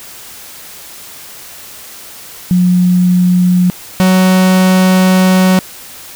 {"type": "tone pair in turn", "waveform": ["sine", "45% pulse"], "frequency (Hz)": [180, 186.03], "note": ["F#3", "F#3"], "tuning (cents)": [-47, 10], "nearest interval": "minor second", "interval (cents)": 57, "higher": "second", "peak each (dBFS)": -6, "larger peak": "neither", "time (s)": [[2.51, 3.7], [4, 5.59]], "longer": "second", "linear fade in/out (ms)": 0, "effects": ["white hiss -32 dBFS RMS until 6.15 s"]}